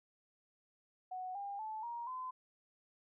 sine tone with pitch steps, 740 / 802.3 / 869.9 / 943.2 / 1022.6 Hz, F#5 / G5 / A5 / A#5 / C6, 0 / +40 / -20 / +20 / -40 cents, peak -40 dBFS, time 1.11-2.31 s, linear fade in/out 10 ms, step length 240 ms, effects none

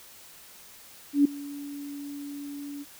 sine tone with ADSR envelope, 285.6 Hz, D4, 48 cents flat, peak -14 dBFS, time 1.13-2.85 s, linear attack 120 ms, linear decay 6 ms, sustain -21 dB, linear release 34 ms, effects white hiss -50 dBFS RMS until 2.99 s

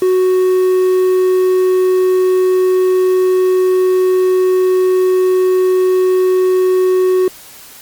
triangle tone with quantisation, 370 Hz, F#4, in tune, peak -7 dBFS, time 0.02-7.28 s, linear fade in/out 2 ms, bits 6, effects white hiss -37 dBFS RMS until 7.81 s + Opus 48 kbps

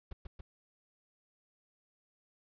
brown noise with echo, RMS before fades -42 dBFS, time 0.11-0.13 s, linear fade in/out 5 ms, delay 140 ms, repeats 2, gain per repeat -2 dB, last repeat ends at 0.41 s, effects resampled to 11025 Hz

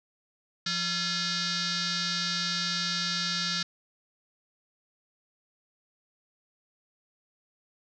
sine tone with frequency modulation, 173.8 Hz, F3, 8 cents flat, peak -27 dBFS, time 0.66-3.63 s, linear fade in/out 5 ms, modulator 770 Hz, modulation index 6.9, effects none

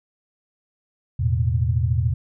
sine chord, E suspended fourth, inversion none, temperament just, 82.41 / 109.88 / 123.61 Hz, E2 / A2 / B2, 0 / -2 / +2 cents, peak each -22 dBFS, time 1.19-2.14 s, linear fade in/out 10 ms, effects none

